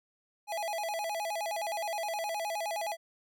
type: tone with vibrato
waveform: square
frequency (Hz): 743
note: F#5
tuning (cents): +7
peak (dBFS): -33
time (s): 0.47-2.97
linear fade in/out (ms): 50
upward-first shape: square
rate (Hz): 9.6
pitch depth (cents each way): 200
effects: none